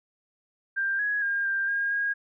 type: tone with pitch steps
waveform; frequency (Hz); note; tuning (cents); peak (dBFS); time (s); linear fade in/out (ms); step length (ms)
sine; 1587 / 1669 / 1611 / 1588 / 1621 / 1633; G6 / G#6 / G6 / G6 / G#6 / G#6; +21 / +8 / +47 / +22 / -42 / -30; -24; 0.76-2.14; 20; 230
effects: none